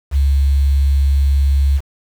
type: tone with quantisation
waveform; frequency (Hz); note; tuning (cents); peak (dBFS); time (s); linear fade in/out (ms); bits
sine; 69.3; C#2; 0; -10; 0.11-1.81; 50; 6
effects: none